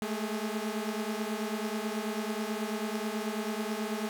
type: tone cluster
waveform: sawtooth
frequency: 213.1 / 222.3 / 410.7 Hz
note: G#3 / A3 / G#4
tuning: +45 / +18 / -19 cents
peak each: -31 / -32 / -35 dBFS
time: 0.02-4.09 s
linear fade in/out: 0 ms
effects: none